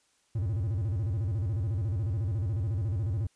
triangle tone with vibrato, 100.2 Hz, G2, 38 cents sharp, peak -25 dBFS, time 0.35-3.27 s, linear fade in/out 5 ms, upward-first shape square, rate 14 Hz, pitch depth 220 cents each way, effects white hiss -69 dBFS RMS until 3.35 s + resampled to 22050 Hz

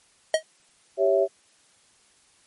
square tone with exponential decay, 633 Hz, D#5, 30 cents sharp, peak -15 dBFS, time 0.34-0.43 s, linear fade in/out 2 ms, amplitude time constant 19 ms
sine chord, C# diminished, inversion second, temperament equal, 392 / 554.4 / 659.3 Hz, G4 / C#5 / E5, 0 / 0 / 0 cents, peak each -22 / -22 / -22 dBFS, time 0.97-1.28 s, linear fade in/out 50 ms
effects white hiss -60 dBFS RMS until 2.46 s + MP3 48 kbps

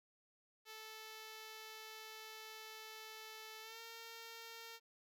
5% pulse tone with pitch glide, 438.1 to 457.8 Hz, A4 to A#4, -7 to -31 cents, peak -39 dBFS, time 0.65-4.8 s, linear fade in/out 50 ms, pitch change +76 cents, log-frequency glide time 3.61-3.8 s, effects none

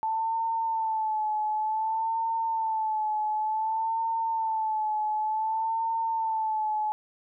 sine tone with vibrato, 880 Hz, A5, in tune, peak -25 dBFS, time 0.03-6.92 s, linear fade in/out 0 ms, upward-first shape sine, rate 0.55 Hz, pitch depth 51 cents each way, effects none

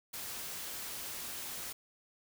white noise, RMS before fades -42 dBFS, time 0.13-1.73 s, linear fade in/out 10 ms, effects none

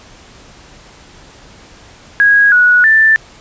sine tone with pitch steps, 1650 / 1464 / 1770 Hz, G#6 / F#6 / A6, -12 / -19 / +10 cents, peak -5 dBFS, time 2.2-3.16 s, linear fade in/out 0 ms, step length 320 ms, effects pink hiss -40 dBFS RMS until 3.4 s + resampled to 16000 Hz

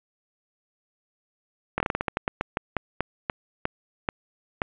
slowing click train, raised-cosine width 0.5 ms, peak -9 dBFS, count 18, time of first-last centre 1.78-4.618 s, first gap 22 ms, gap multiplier 1.22, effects resampled to 8000 Hz + 7-bit

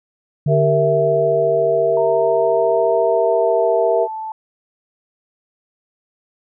sine tone with exponential decay, 146.83 Hz, D3, in tune, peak -14 dBFS, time 0.46-3.18 s, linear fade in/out 5 ms, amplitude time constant 590 ms
sine chord, E diminished, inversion first, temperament equal, 392 / 466.2 / 659.3 Hz, G4 / Bb4 / E5, 0 / 0 / 0 cents, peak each -21 / -17 / -16 dBFS, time 0.47-4.08 s, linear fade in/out 50 ms
sine tone with pitch glide, 920 to 877.4 Hz, A#5 to A5, -23 to -5 cents, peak -24 dBFS, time 1.97-4.32 s, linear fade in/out 2 ms, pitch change -82 cents, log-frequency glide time 3.05-3.75 s
effects none

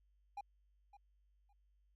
triangle tone with echo, 810 Hz, G#5, 43 cents flat, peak -40 dBFS, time 0.37-0.41 s, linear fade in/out 5 ms, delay 560 ms, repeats 2, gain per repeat -15 dB, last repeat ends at 1.53 s, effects added 50 Hz sine -70 dBFS peak until 1.95 s

